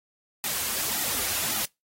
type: noise with flanger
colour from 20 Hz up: white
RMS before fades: -28 dBFS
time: 0.44-1.65 s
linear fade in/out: 0 ms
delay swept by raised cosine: 1.8 to 7.1 ms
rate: 1.8 Hz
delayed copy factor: -1
effects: noise-tail reverb RT60 0.2 s tail -24 dB re dry + AAC 48 kbps